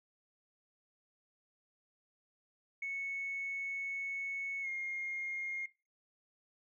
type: tone with pitch glide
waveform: sine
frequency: 2208 to 2133 Hz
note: C#7 to C7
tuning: -7 to +33 cents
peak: -35 dBFS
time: 2.82-5.66 s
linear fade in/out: 5 ms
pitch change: -60 cents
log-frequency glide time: 4.62-4.68 s
effects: noise-tail reverb RT60 0.3 s tail -20 dB re dry + tanh soft clip ceiling -31 dBFS